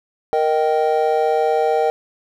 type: chord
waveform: triangle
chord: Eb major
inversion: second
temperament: just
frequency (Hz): 466.7 / 622.3 / 777.8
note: Bb4 / Eb5 / G5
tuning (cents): +2 / 0 / -14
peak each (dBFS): -16 / -19 / -17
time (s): 0.33-1.9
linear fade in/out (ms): 0
effects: none